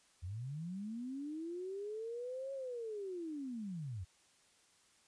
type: linear two-way sweep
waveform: sine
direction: up then down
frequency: 81.5 to 550 to 81.5 Hz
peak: -40 dBFS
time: 0.22-4.05 s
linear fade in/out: 20 ms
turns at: 2.53 s
effects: white hiss -69 dBFS RMS until 5.07 s + resampled to 22050 Hz